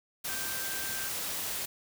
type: tone in noise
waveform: sine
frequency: 1568 Hz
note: G6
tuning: in tune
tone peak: -41 dBFS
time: 0.28-1.09 s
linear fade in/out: 10 ms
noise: white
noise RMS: -35 dBFS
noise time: 0.24-1.66 s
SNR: -9 dB
effects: none